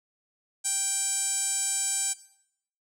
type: tone with band-pass filter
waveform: sawtooth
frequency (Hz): 784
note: G5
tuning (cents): 0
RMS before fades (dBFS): -28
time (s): 0.64-2.14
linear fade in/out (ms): 20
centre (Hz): 8000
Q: 7.9
effects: noise-tail reverb RT60 0.7 s tail -17 dB re dry